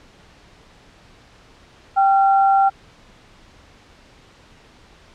sine tone pair together, 783 / 1370.5 Hz, G5 / F6, -2 / -33 cents, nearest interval minor seventh, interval 969 cents, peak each -12 / -22 dBFS, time 1.96-2.7 s, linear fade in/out 20 ms, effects pink hiss -49 dBFS RMS until 5.14 s + low-pass 5000 Hz 12 dB/octave

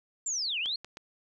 sine linear two-way sweep, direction down then up, 7459 to 2380 to 4370 Hz, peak -29 dBFS, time 0.26-0.76 s, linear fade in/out 5 ms, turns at 0.59 s
clicks, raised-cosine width 0.2 ms, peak -25 dBFS, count 3, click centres 0.659 / 0.846 / 0.971 s
effects none

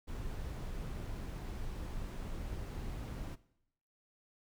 brown noise, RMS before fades -41 dBFS, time 0.07-3.36 s, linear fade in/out 20 ms, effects noise-tail reverb RT60 0.8 s tail -19 dB re dry

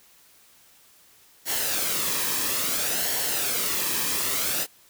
white noise with flanger, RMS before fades -26 dBFS, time 1.45-4.67 s, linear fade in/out 50 ms, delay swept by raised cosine 0.81 to 1.42 ms, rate 0.59 Hz, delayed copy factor -0.5, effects white hiss -56 dBFS RMS until 4.89 s

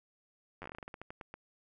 slowing click train, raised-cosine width 0.5 ms, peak -29 dBFS, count 16, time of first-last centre 0.62-1.34 s, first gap 10 ms, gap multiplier 1.2, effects none

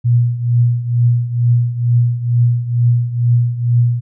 sine tone with tremolo, 120 Hz, B2, 49 cents flat, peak -7 dBFS, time 0.04-4.01 s, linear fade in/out 20 ms, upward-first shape triangle, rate 2.2 Hz, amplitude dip 80%, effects none

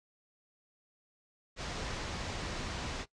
pink low-pass noise, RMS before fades -39 dBFS, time 1.56-3.06 s, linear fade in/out 50 ms, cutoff 6500 Hz, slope 24 dB/octave, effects noise-tail reverb RT60 0.1 s tail -18 dB re dry + resampled to 22050 Hz

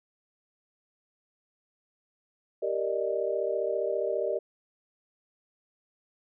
sine chord, Eb major seventh, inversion first, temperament equal, 392 / 466.2 / 587.3 / 622.3 Hz, G4 / Bb4 / D5 / Eb5, 0 / 0 / 0 / 0 cents, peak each -32 dBFS, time 2.62-4.39 s, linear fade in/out 10 ms, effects none

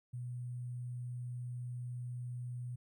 sine tone with sample-and-hold, 122.9 Hz, B2, 8 cents flat, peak -39 dBFS, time 0.13-2.76 s, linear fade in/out 10 ms, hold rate 8820 Hz, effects none

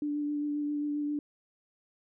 sine tone with vibrato, 293.7 Hz, D4, in tune, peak -29 dBFS, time 0.02-1.19 s, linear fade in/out 2 ms, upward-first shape sine, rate 7.5 Hz, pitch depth 14 cents each way, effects none

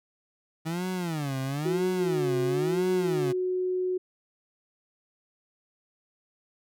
30% pulse tone with vibrato, 156.8 Hz, D#3, 14 cents sharp, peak -26 dBFS, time 0.65-3.33 s, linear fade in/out 20 ms, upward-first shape sine, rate 1 Hz, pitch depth 290 cents each way
sine tone, 367.2 Hz, F#4, 13 cents flat, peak -25 dBFS, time 1.65-3.98 s, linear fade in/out 10 ms
effects none

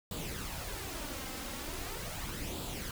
pink noise with flanger, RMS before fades -40 dBFS, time 0.11-2.91 s, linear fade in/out 2 ms, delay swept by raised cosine 0.25 to 3.85 ms, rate 0.4 Hz, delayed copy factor +0.55, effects none

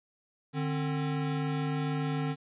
square tone pair together, 149.9 / 265.5 Hz, D3 / C4, +36 / +25 cents, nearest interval minor seventh, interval 989 cents, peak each -31 / -35 dBFS, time 0.53-2.36 s, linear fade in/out 50 ms, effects resampled to 8000 Hz + 11-bit

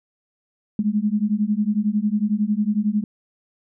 sine beating tone pair, 204.5 / 215.5 Hz, G#3 / A3, -26 / -36 cents, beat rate 11 Hz, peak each -21 / -21 dBFS, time 0.79-3.04 s, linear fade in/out 2 ms, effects none

